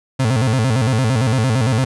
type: tone with vibrato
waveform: 35% pulse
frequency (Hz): 120.5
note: B2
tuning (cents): -42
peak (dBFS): -12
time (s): 0.19-1.85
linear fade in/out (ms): 10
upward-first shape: square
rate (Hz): 8.8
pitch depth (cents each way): 160
effects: resampled to 24000 Hz